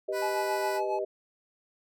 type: chord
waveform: sine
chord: G augmented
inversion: none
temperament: equal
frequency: 392 / 493.9 / 622.3 Hz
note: G4 / B4 / D#5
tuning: 0 / 0 / 0 cents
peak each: -32 / -36 / -32 dBFS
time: 0.08-1.05 s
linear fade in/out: 10 ms
type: tone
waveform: 15% pulse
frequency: 493.9 Hz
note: B4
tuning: in tune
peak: -26 dBFS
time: 0.12-0.81 s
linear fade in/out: 50 ms
type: tone with tremolo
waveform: triangle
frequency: 853 Hz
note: G#5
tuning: 46 cents sharp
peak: -27 dBFS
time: 0.22-0.99 s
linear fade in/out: 2 ms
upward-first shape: sine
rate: 7.3 Hz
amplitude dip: 70%
effects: none